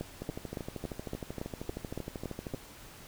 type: two click trains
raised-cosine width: 2 ms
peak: -22 / -24 dBFS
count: 10 / 31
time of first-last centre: 0.01-2.538 / 0.22-2.546 s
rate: 3.56 / 12.9 Hz
effects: pink hiss -51 dBFS RMS until 3.07 s